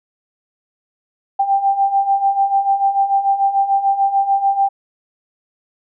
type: beating tone pair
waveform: sine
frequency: 784 / 790.8 Hz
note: G5 / G5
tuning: 0 / +15 cents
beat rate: 6.8 Hz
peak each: -19 / -14 dBFS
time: 1.39-4.69 s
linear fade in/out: 10 ms
effects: none